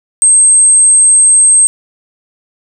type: tone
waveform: sine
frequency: 8372 Hz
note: C9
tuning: in tune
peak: -3 dBFS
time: 0.22-1.67 s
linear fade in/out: 0 ms
effects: none